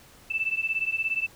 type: beating tone pair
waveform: sine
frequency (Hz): 2637 / 2654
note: E7 / E7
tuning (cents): 0 / +11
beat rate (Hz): 17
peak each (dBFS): -28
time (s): 0.3-1.27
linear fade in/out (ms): 10
effects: pink hiss -53 dBFS RMS until 1.35 s